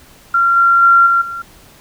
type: tone with level steps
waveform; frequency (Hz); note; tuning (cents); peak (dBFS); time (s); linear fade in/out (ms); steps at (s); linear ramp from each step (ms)
sine; 1376; F6; -26; -9 / -7 / -5 / -9 / -22; 0.34-1.42; 5; 0.56 / 0.82 / 1.06 / 1.21; 10
effects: pink hiss -44 dBFS RMS until 1.8 s